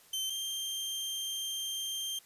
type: tone pair in turn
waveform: sawtooth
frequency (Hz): 3100 / 3167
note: G7 / G7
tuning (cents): -20 / +17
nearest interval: unison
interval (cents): 37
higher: second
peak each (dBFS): -29 / -31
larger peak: first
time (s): 0.13-0.3 / 0.3-2.19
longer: second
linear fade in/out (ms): 5
effects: white hiss -60 dBFS RMS until 2.25 s + resampled to 32000 Hz